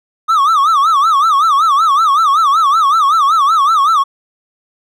triangle tone with vibrato, 1211 Hz, D#6, 47 cents flat, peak -6 dBFS, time 0.28-4.04 s, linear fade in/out 20 ms, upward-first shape sine, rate 5.3 Hz, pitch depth 180 cents each way, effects none

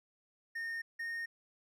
triangle tone pair in turn, 1834 / 1844.5 Hz, A#6 / A#6, -29 / -19 cents, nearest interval unison, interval 10 cents, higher second, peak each -35 / -35 dBFS, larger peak neither, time 0.55-0.82 / 0.99-1.26 s, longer neither, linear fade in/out 10 ms, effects none

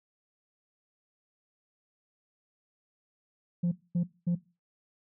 sine tone bursts, 174.4 Hz, F3, 2 cents flat, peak -22 dBFS, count 3, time 3.63-4.354 s, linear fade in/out 10 ms, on 88 ms, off 230 ms, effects noise-tail reverb RT60 0.3 s tail -20 dB re dry + tanh soft clip ceiling -23 dBFS

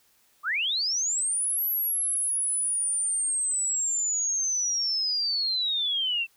sine linear two-way sweep, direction up then down, 1108.7 to 11810 to 2651 Hz, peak -24 dBFS, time 0.43-6.27 s, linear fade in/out 50 ms, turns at 1.64 s, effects white hiss -64 dBFS RMS until 6.36 s

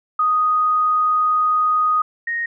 sine tone pair in turn, 1244.5 / 1864.6 Hz, D#6 / A#6, 0 / 0 cents, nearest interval perfect fifth, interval 700 cents, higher second, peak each -14 / -20 dBFS, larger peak first, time 0.19-2.02 / 2.27-2.46 s, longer first, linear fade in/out 5 ms, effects none

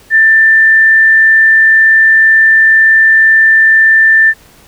sine tone, 1779 Hz, A6, 19 cents sharp, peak -3 dBFS, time 0.1-4.34 s, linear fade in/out 50 ms, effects pink hiss -42 dBFS RMS until 4.67 s

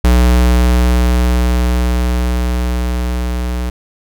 square tone with level ramp, 61.1 Hz, B1, 18 cents flat, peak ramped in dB -7 to -17 dBFS, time 0.04-3.7 s, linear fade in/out 5 ms, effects none

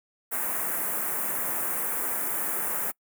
white band-stop noise, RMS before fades -29 dBFS, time 0.31-2.92 s, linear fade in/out 20 ms, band 1900 to 9400 Hz, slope 24 dB/octave, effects noise-tail reverb RT60 0.1 s tail -25 dB re dry + high-pass 200 Hz 12 dB/octave

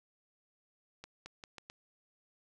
accelerating click train, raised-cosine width 0.2 ms, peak -29 dBFS, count 5, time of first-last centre 1.04-1.699 s, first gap 220 ms, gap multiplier 0.81, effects none

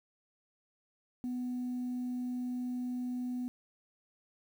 sine tone, 248.4 Hz, B3, 10 cents sharp, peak -32 dBFS, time 1.24-3.48 s, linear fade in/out 0 ms, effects tanh soft clip ceiling -31 dBFS + 10-bit

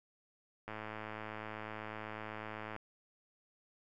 click train, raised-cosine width 0.5 ms, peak -28 dBFS, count 226, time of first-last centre 0.68-2.763 s, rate 108 Hz, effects none

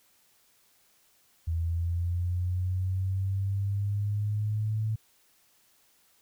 sine linear sweep, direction up, 82.1 to 110 Hz, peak -26 dBFS, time 1.47-4.96 s, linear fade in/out 10 ms, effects white hiss -65 dBFS RMS until 6.21 s

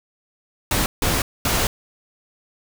pink noise bursts at uneven times, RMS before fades -20 dBFS, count 3, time 0.71-0.86 / 1.02-1.22 / 1.45-1.67 s, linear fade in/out 2 ms, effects none

